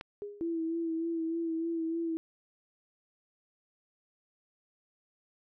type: click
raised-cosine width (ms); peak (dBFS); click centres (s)
0.3; -25; 0.011
type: tone with exponential decay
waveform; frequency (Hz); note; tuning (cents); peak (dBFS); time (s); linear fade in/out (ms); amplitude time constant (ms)
sine; 410.1; G#4; -22; -34; 0.22-0.65; 0; 92
type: tone with vibrato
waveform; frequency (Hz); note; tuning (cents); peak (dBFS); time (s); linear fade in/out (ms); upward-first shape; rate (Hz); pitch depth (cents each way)
sine; 329.6; E4; 0; -30; 0.41-2.17; 0; sine; 3.3; 30
effects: none